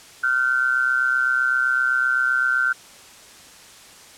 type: tone pair together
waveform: sine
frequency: 1396.9 / 1524.7 Hz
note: F6 / G6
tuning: 0 / -48 cents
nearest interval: major second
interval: 152 cents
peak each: -20 dBFS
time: 0.23-2.73 s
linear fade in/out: 10 ms
effects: white hiss -45 dBFS RMS until 4.17 s + low-pass 9000 Hz 12 dB/octave